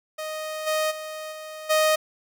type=tone with level steps; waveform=sawtooth; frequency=622.3 Hz; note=D#5; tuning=in tune; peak=-26 / -18 / -29 / -32 / -14 dBFS; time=0.18-1.96 s; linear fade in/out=10 ms; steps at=0.66 / 0.9 / 1.31 / 1.69 s; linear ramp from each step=20 ms; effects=none